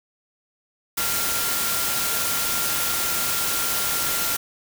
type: tone in noise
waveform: sine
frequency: 1387 Hz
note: F6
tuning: 12 cents flat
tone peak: -32 dBFS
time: 0.97-4.37 s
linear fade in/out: 10 ms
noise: white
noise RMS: -24 dBFS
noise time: 0.97-4.37 s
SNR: -11 dB
effects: none